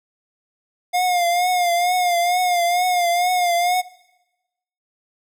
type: tone with vibrato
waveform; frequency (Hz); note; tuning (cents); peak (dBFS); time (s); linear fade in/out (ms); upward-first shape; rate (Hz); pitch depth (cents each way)
square; 710; F5; +28; -17; 0.93-3.82; 20; triangle; 2.2; 63
effects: noise-tail reverb RT60 1.0 s tail -21 dB re dry